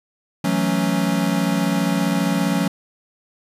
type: chord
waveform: square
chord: F# minor seventh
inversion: third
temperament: equal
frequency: 164.81 / 185 / 220 / 277.2 Hz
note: E3 / F#3 / A3 / C#4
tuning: 0 / 0 / 0 / 0 cents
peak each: -26 / -22 / -25 / -24 dBFS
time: 0.44-2.68 s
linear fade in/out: 5 ms
effects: resampled to 32000 Hz